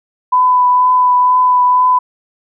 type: tone with vibrato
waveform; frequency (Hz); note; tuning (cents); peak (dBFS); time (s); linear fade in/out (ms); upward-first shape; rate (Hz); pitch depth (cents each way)
sine; 999; B5; +20; -7; 0.32-1.99; 10; triangle; 2.1; 15
effects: none